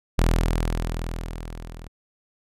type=tone with level ramp; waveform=sawtooth; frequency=41.2 Hz; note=E1; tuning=in tune; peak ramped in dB=-12 to -34 dBFS; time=0.18-1.88 s; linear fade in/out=10 ms; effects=resampled to 32000 Hz